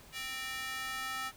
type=tone with high-pass filter sweep; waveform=square; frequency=261.6 Hz; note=C4; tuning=in tune; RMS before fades=-39 dBFS; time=0.12-1.32 s; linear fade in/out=50 ms; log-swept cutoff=2300 to 1300 Hz; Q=1.7; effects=pink hiss -56 dBFS RMS until 1.36 s